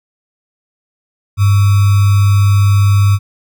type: tone with sample-and-hold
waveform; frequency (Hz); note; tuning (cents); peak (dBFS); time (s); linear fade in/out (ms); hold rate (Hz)
sine; 100; G2; +35; -6; 1.37-3.19; 50; 1225
effects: none